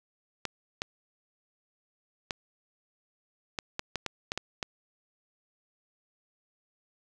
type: clicks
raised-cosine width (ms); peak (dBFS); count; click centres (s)
0.2; -14; 10; 0.453 / 0.819 / 2.308 / 3.588 / 3.794 / 3.957 / 4.063 / 4.319 / 4.376 / 4.628
effects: none